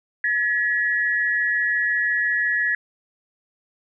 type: tone pair together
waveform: sine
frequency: 1700 / 1914.3 Hz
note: G#6 / A#6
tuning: +40 / +45 cents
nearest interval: major second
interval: 205 cents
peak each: -21 / -22 dBFS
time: 0.24-2.75 s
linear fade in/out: 2 ms
effects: none